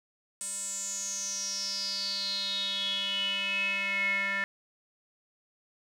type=tone with band-pass filter sweep; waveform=square; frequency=197.5 Hz; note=G3; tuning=13 cents sharp; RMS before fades=-32 dBFS; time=0.41-4.44 s; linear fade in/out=0 ms; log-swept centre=8400 to 1900 Hz; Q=9.8; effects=none